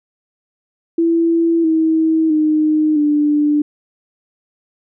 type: tone with pitch steps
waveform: sine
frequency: 333.1 / 320.3 / 307.9 / 296.1 Hz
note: E4 / E4 / D#4 / D4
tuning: +18 / -50 / -18 / +14 cents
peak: -11 dBFS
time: 0.98-3.62 s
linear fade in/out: 5 ms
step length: 660 ms
effects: none